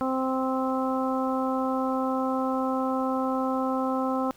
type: harmonic tone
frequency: 261.6 Hz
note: C4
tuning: in tune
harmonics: 1 / 2 / 3 / 4 / 5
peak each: -27 / -30 / -32 / -33 / -34 dBFS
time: 0.01-4.31 s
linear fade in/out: 0 ms
effects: pink hiss -56 dBFS RMS until 4.36 s